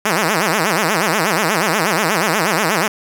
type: tone with vibrato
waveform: 5% pulse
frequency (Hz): 186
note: F#3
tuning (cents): +9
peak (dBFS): -3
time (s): 0.05-2.88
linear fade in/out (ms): 5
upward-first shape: sine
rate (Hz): 8.3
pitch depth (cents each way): 300
effects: none